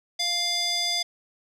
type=tone with band-pass filter; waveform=square; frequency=698.5 Hz; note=F5; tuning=in tune; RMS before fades=-26 dBFS; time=0.19-1.03 s; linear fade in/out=10 ms; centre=4500 Hz; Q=3.2; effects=none